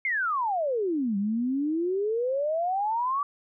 sine exponential two-way sweep, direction down then up, 2183 to 194.4 to 1165 Hz, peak -24 dBFS, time 0.05-3.23 s, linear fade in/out 2 ms, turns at 1.17 s, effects none

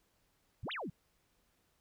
sine exponential two-way sweep, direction up then down, 69.4 to 3951 to 136 Hz, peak -38 dBFS, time 0.63-0.9 s, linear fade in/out 5 ms, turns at 0.72 s, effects pink hiss -75 dBFS RMS until 1.8 s

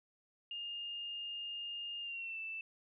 sine tone with pitch glide, 2825 to 2651 Hz, F7 to E7, +19 to +9 cents, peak -40 dBFS, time 0.51-2.61 s, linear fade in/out 2 ms, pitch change -110 cents, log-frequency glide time 2.01-2.39 s, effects none

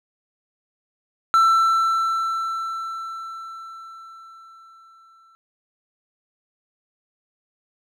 triangle tone with exponential decay, 1336 Hz, E6, 23 cents sharp, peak -10 dBFS, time 1.34-5.35 s, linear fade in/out 0 ms, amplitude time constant 870 ms, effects none

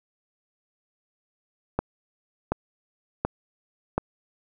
click train, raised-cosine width 1 ms, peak -9 dBFS, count 4, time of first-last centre 1.79-3.98 s, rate 1.37 Hz, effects none

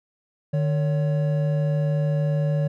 triangle tone pair together, 151.11 / 562 Hz, D3 / C#5, +50 / +24 cents, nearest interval octave + major seventh, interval 2274 cents, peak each -18 / -27 dBFS, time 0.53-2.68 s, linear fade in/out 10 ms, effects none

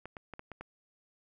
clicks, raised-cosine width 0.5 ms, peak -28 dBFS, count 6, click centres 0.056 / 0.168 / 0.337 / 0.394 / 0.517 / 0.61 s, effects none

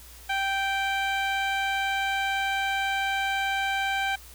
15% pulse tone with low-pass filter, 782 Hz, G5, 4 cents flat, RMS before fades -27 dBFS, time 0.29-4.16 s, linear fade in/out 10 ms, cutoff 4200 Hz, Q 0.63, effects added 60 Hz sine -48 dBFS peak until 4.34 s + white hiss -49 dBFS RMS until 4.34 s

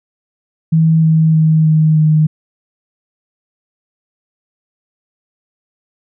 sine tone with pitch steps, 161.1 / 159.53 / 157.97 / 156.42 / 154.89 Hz, E3 / D#3 / D#3 / D#3 / D#3, -39 / +44 / +27 / +10 / -8 cents, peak -7 dBFS, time 0.72-2.27 s, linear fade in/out 10 ms, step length 310 ms, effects none

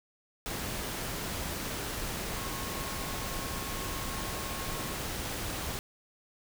sine tone in noise, 1086 Hz, C#6, 36 cents flat, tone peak -44 dBFS, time 2.36-4.92 s, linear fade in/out 0 ms, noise pink, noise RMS -36 dBFS, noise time 0.46-5.79 s, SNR -11 dB, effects none

